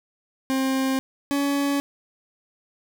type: tone pair in turn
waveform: 40% pulse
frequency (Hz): 265.3 / 281.9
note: C4 / C#4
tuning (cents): +24 / +29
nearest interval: minor second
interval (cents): 105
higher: second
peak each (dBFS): -20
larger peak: neither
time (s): 0.5-0.99 / 1.31-1.8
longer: neither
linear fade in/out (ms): 0
effects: none